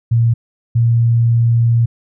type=tone pair in turn; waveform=sine; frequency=116.3 / 116.85 Hz; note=A#2 / A#2; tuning=-4 / +5 cents; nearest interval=unison; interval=9 cents; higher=second; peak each=-9 dBFS; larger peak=neither; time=0.11-0.34 / 0.75-1.86 s; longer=second; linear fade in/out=10 ms; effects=none